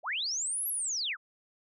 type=linear two-way sweep; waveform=sine; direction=up then down; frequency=493.9 to 11690 to 1117 Hz; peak=-30 dBFS; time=0.03-1.17 s; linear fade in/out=50 ms; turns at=0.68 s; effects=none